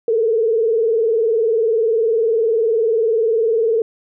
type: tone with vibrato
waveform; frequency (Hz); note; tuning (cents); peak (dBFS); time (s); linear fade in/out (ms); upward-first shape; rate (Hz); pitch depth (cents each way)
sine; 450; A4; +39; -13; 0.08-3.82; 2; triangle; 20; 120
effects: none